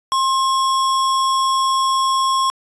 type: tone with sample-and-hold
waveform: sine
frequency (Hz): 1064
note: C6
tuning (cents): +29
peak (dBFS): -14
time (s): 0.12-2.5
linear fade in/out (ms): 0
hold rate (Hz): 4410
effects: resampled to 22050 Hz